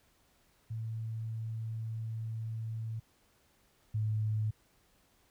sine tone pair in turn, 112 / 108.05 Hz, A2 / A2, +31 / -31 cents, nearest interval minor second, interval 62 cents, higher first, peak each -35 / -29 dBFS, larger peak second, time 0.7-3 / 3.94-4.51 s, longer first, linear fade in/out 10 ms, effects pink hiss -69 dBFS RMS until 5.3 s

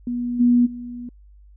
sine tone with level steps, 242.5 Hz, B3, 31 cents flat, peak -22 / -12 / -30 dBFS, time 0.07-1.09 s, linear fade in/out 2 ms, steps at 0.39 / 0.65 s, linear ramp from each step 20 ms, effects added 50 Hz sine -45 dBFS peak until 1.56 s

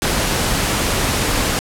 pink noise, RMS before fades -18 dBFS, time 0.02-1.59 s, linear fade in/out 0 ms, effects low-pass 12000 Hz 12 dB/octave

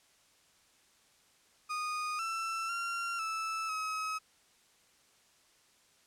35% pulse tone with pitch steps, 1234 / 1335 / 1377 / 1315 / 1277 Hz, D#6 / E6 / F6 / E6 / D#6, -15 / +22 / -25 / -5 / +45 cents, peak -32 dBFS, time 1.69-4.19 s, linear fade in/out 20 ms, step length 500 ms, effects white hiss -66 dBFS RMS until 6.06 s + low-pass 9000 Hz 12 dB/octave

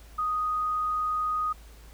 sine tone, 1244.5 Hz, D#6, in tune, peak -25 dBFS, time 0.18-1.53 s, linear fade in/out 10 ms, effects added 54 Hz sine -47 dBFS peak until 1.93 s + pink hiss -55 dBFS RMS until 1.93 s

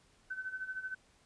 sine tone with tremolo, 1522 Hz, F#6, 48 cents sharp, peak -35 dBFS, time 0.3-0.95 s, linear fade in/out 10 ms, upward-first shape sine, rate 13 Hz, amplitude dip 75%, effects pink hiss -67 dBFS RMS until 1.25 s + resampled to 22050 Hz

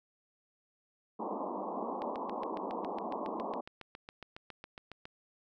white band-pass noise, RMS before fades -38 dBFS, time 1.19-3.61 s, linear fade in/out 10 ms, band 190 to 1100 Hz, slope 96 dB/octave
click train, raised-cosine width 0.3 ms, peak -29 dBFS, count 23, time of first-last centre 2.02-5.054 s, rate 7.25 Hz
effects none

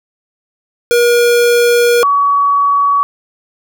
square / sine tone pair in turn, 477.9 / 1131.4 Hz, A#4 / C#6, +43 / +35 cents, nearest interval octave + minor third, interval 1492 cents, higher second, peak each -8 dBFS, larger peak neither, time 0.91-2.03 / 2.03-3.03 s, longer first, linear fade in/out 0 ms, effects none

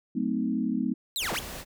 sine chord, F# diminished seventh, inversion none, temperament equal with one note detuned, 185 / 220 / 256.4 / 311.1 Hz, F#3 / A3 / C4 / Eb4, 0 / 0 / -35 / 0 cents, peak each -34 / -29 / -29 / -33 dBFS, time 0.15-0.94 s, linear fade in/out 10 ms
sawtooth linear two-way sweep, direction down then up, 4190 to 110 to 3478 Hz, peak -25 dBFS, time 1.16-1.39 s, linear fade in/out 0 ms, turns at 1.33 s
pink noise, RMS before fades -39 dBFS, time 1.19-1.65 s, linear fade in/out 50 ms
effects none

